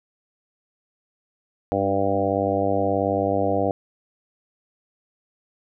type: harmonic tone with a mistuned harmonic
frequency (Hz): 98.6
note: G2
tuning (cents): +11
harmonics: 1 / 2 / 3 / 4 / 5 / 6 / 7 / 8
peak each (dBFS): -30 / -31 / -27 / -31 / -25 / -26 / -26 / -30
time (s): 1.72-3.71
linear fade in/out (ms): 0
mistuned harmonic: 2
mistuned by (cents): +27
effects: none